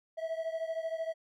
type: beating tone pair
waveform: triangle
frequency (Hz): 647 / 660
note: E5 / E5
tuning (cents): -32 / +2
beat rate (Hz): 13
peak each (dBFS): -33 / -36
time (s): 0.17-1.14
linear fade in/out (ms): 20
effects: none